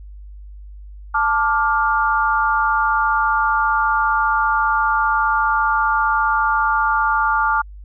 sine chord, D minor, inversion second, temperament just, 881 / 1174.7 / 1409.6 Hz, A5 / D6 / F6, +2 / 0 / +16 cents, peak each -19 dBFS, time 1.14-7.62 s, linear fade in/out 10 ms, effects added 50 Hz sine -34 dBFS peak until 7.84 s

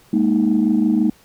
sine chord, Ab suspended second, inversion none, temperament just, 207.7 / 233.6 / 311.5 Hz, Ab3 / Bb3 / Eb4, 0 / +4 / +2 cents, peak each -17 dBFS, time 0.13-1.1 s, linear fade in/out 5 ms, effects tanh soft clip ceiling -7 dBFS + pink hiss -52 dBFS RMS until 1.24 s

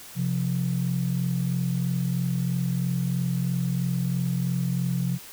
sine tone pair together, 131.9 / 174.95 Hz, C3 / F3, +14 / +3 cents, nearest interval perfect fourth, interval 489 cents, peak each -25 dBFS, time 0.15-5.19 s, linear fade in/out 50 ms, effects tanh soft clip ceiling -16 dBFS + white hiss -44 dBFS RMS until 5.32 s

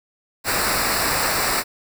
pink noise with comb filter, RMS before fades -21 dBFS, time 0.44-1.64 s, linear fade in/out 50 ms, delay 0.31 ms, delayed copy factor -0.75, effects none

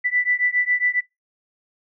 sine beating tone pair, 1975.5 / 1982.8 Hz, B6 / B6, 0 / +6 cents, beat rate 7.3 Hz, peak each -21 / -21 dBFS, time 0.04-1.01 s, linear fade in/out 20 ms, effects noise-tail reverb RT60 0.2 s tail -23 dB re dry

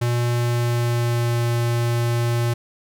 square tone with pitch glide, 120 to 118.48 Hz, B2 to A#2, -49 to +29 cents, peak -19 dBFS, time 0.01-2.54 s, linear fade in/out 10 ms, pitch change -22 cents, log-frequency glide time 0.32-1.45 s, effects none

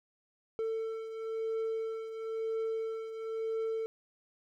triangle beating tone pair, 446.5 / 447.49 Hz, A4 / A4, +25 / +29 cents, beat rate 0.99 Hz, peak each -32 / -39 dBFS, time 0.59-3.86 s, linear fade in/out 0 ms, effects none

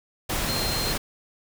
sine tone in noise, 4186 Hz, C8, in tune, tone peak -29 dBFS, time 0.48-0.93 s, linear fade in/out 10 ms, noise pink, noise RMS -27 dBFS, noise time 0.29-0.98 s, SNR -5 dB, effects none

